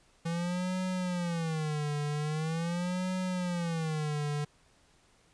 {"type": "tone with vibrato", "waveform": "square", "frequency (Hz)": 165, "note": "E3", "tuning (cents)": 2, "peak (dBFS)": -31, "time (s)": [0.25, 4.45], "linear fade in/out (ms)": 10, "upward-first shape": "sine", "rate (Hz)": 0.43, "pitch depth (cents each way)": 200, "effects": ["pink hiss -65 dBFS RMS until 5.33 s", "resampled to 22050 Hz"]}